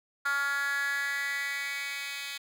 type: tone with high-pass filter sweep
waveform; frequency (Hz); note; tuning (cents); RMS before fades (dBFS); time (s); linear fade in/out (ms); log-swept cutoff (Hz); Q
10% pulse; 280.7; C#4; +22; -32; 0.25-2.38; 10; 1400 to 2700; 5.6
effects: none